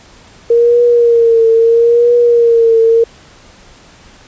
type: tone with vibrato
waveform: sine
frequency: 466.2 Hz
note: A#4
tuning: in tune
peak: -5 dBFS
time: 0.5-3.04 s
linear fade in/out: 5 ms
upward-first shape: triangle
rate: 0.76 Hz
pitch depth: 57 cents each way
effects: pink hiss -41 dBFS RMS until 4.27 s + resampled to 16000 Hz